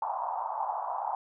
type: band-pass noise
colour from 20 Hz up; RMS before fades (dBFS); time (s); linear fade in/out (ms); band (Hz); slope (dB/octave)
pink; -33; 0.02-1.15; 2; 750 to 1000; 48
effects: none